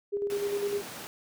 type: tone with tremolo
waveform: sine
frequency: 405.6 Hz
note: G#4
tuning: 41 cents flat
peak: -26 dBFS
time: 0.12-0.82 s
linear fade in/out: 20 ms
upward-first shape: square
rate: 9.9 Hz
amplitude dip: 45%
type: high-pass noise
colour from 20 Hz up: pink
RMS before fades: -42 dBFS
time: 0.3-1.07 s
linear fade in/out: 0 ms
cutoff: 180 Hz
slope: 12 dB/octave
effects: none